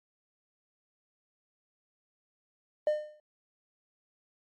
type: tone with exponential decay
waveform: triangle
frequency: 605 Hz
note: D#5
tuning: 49 cents flat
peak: -18 dBFS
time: 2.87-3.2 s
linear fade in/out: 2 ms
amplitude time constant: 71 ms
effects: tanh soft clip ceiling -18 dBFS + MP3 48 kbps